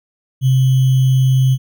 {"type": "tone with sample-and-hold", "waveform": "sine", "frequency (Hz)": 130.8, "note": "C3", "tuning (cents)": 0, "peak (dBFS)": -9, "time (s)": [0.41, 1.58], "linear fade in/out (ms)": 50, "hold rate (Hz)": 3150, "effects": []}